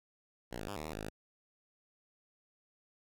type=tone with pitch steps; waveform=5% pulse; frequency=60.1 / 51.6 / 101.3 / 76.2 / 78.4 / 52.5 / 53.1 Hz; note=B1 / G#1 / G#2 / D#2 / D#2 / G#1 / G#1; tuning=-46 / -10 / -43 / -36 / +14 / +19 / +39 cents; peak=-29 dBFS; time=0.51-1.098 s; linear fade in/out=10 ms; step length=84 ms; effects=none